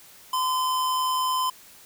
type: tone with amplitude modulation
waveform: square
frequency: 1024 Hz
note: C6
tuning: 38 cents flat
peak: -22 dBFS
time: 0.33-1.5 s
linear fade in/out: 5 ms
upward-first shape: sine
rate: 150 Hz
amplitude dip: 25%
effects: white hiss -50 dBFS RMS until 1.85 s